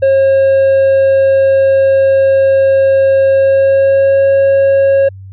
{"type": "tone with pitch glide", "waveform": "triangle", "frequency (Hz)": [540, 546.6], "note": ["C#5", "C#5"], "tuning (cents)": [-45, -24], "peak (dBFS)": -4, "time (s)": [0.02, 5.09], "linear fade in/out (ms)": 10, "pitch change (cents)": 21, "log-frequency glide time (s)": [3.29, 4.25], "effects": ["added 96 Hz sine -28 dBFS peak until 5.32 s", "resampled to 8000 Hz"]}